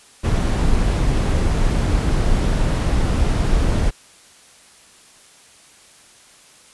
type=noise; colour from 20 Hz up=brown; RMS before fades=-17 dBFS; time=0.23-3.91 s; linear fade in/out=20 ms; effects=white hiss -48 dBFS RMS until 6.73 s + resampled to 24000 Hz